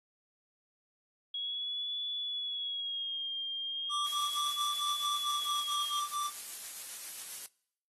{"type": "tone with vibrato", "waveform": "sine", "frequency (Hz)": 3316, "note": "G#7", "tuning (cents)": -3, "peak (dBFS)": -34, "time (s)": [1.34, 6], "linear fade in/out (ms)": 5, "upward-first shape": "sine", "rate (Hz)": 0.35, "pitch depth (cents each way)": 60}
{"type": "tone bursts", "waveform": "square", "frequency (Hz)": 1174.7, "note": "D6", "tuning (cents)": 0, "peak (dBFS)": -33, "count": 11, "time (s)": [3.89, 6.31], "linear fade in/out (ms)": 50, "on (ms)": 200, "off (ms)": 22}
{"type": "noise with tremolo", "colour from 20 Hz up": "blue", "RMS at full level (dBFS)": -40, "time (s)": [4.06, 7.46], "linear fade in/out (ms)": 0, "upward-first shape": "sine", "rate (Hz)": 7.4, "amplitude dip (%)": 25}
{"effects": ["noise-tail reverb RT60 0.7 s tail -24 dB re dry", "AAC 32 kbps"]}